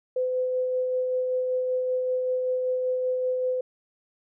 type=tone with tremolo; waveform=sine; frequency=508 Hz; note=B4; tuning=49 cents sharp; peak=-22 dBFS; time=0.16-3.61 s; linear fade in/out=5 ms; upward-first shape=sine; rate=5.2 Hz; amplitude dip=25%; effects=none